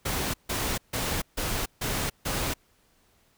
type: noise bursts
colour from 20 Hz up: pink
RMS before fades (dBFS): -29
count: 6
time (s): 0.05-2.54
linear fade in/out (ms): 10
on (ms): 290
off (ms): 150
effects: pink hiss -65 dBFS RMS until 3.37 s